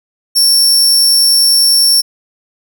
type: tone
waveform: sawtooth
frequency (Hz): 5450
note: F8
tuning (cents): -43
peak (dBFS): -4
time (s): 0.35-2.02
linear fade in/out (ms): 20
effects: none